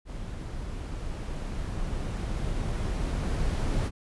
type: noise with level ramp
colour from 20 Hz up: brown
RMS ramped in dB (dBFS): -37 to -26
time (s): 0.05-3.91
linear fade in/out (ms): 50
effects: resampled to 24000 Hz